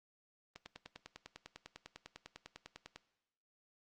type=click train; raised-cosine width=0.2 ms; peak=-30 dBFS; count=25; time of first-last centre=0.56-2.96 s; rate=10 Hz; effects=noise-tail reverb RT60 1.0 s tail -18 dB re dry + Opus 32 kbps